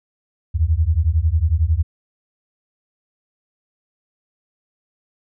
sine beating tone pair, 75.1 / 86.1 Hz, D2 / F2, +39 / -24 cents, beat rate 11 Hz, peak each -17 dBFS, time 0.54-1.83 s, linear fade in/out 20 ms, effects none

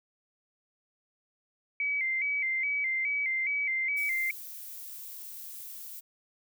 sine tone with vibrato, 2182 Hz, C#7, 28 cents flat, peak -27 dBFS, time 1.8-4.31 s, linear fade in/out 2 ms, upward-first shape square, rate 2.4 Hz, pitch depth 76 cents each way
violet noise, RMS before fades -43 dBFS, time 3.96-6.01 s, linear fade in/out 20 ms
effects none

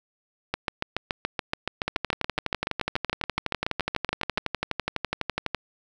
two click trains, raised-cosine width 0.3 ms, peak -9 / -9 dBFS, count 28 / 45, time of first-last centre 0.54-4.375 / 1.88-5.547 s, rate 7.04 / 12 Hz, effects 8-bit

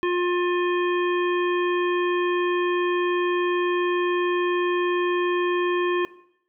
harmonic tone, 354.6 Hz, F4, 26 cents sharp, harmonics 1 / 3 / 5 / 7 / 9, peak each -21 / -28 / -32 / -35 / -38 dBFS, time 0.03-6.05 s, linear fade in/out 0 ms, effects noise-tail reverb RT60 0.7 s tail -18 dB re dry

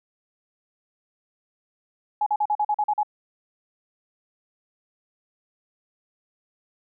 sine tone bursts, 840 Hz, G#5, 19 cents sharp, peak -19 dBFS, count 9, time 2.21-3.032 s, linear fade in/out 5 ms, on 54 ms, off 42 ms, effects none

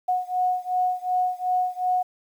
sine beating tone pair, 730 / 732.7 Hz, F#5 / F#5, -24 / -17 cents, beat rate 2.7 Hz, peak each -24 / -25 dBFS, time 0.08-2.03 s, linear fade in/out 10 ms, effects 9-bit

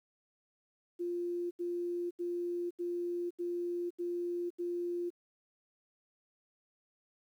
sine tone bursts, 349.2 Hz, F4, in tune, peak -33 dBFS, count 7, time 0.99-5.104 s, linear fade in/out 20 ms, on 520 ms, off 79 ms, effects 11-bit

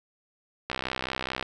click train, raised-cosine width 0.3 ms, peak -13 dBFS, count 48, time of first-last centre 0.7-1.426 s, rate 64.7 Hz, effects none

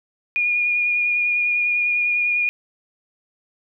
sine tone with vibrato, 2436 Hz, D#7, 37 cents flat, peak -17 dBFS, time 0.36-2.49 s, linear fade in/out 0 ms, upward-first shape sine, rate 10 Hz, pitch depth 15 cents each way, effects none

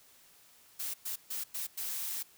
blue noise bursts at uneven times, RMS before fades -37 dBFS, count 5, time 0.79-0.94 / 1.05-1.16 / 1.3-1.44 / 1.54-1.67 / 1.77-2.23 s, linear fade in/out 10 ms, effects white hiss -61 dBFS RMS until 2.37 s

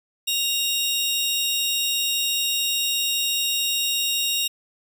sawtooth tone pair together, 2794 / 3763 Hz, F7 / A#7, 0 / +16 cents, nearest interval perfect fourth, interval 516 cents, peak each -21 dBFS, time 0.27-4.48 s, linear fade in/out 10 ms, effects none

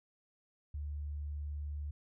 sine tone with vibrato, 73.42 Hz, D2, in tune, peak -37 dBFS, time 0.74-1.91 s, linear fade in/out 5 ms, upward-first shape triangle, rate 20 Hz, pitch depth 16 cents each way, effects none

